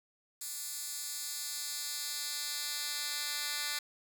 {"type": "tone with high-pass filter sweep", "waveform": "10% pulse", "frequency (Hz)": 293.7, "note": "D4", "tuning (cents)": 0, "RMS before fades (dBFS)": -38, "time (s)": [0.41, 3.79], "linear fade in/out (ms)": 5, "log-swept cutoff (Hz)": [7600, 2800], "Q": 0.96, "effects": []}